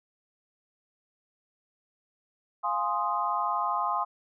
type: chord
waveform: sine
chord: F minor seventh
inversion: none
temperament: equal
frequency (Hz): 698.5 / 830.6 / 1046.5 / 1244.5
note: F5 / Ab5 / C6 / Eb6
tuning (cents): 0 / 0 / 0 / 0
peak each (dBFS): -34 / -32 / -29 / -31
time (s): 2.63-4.05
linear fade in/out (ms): 20
effects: none